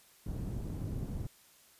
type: low-pass noise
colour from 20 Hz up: white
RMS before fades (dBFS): -38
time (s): 0.26-1.27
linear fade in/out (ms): 5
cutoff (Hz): 150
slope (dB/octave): 12
effects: white hiss -62 dBFS RMS until 1.79 s + resampled to 32000 Hz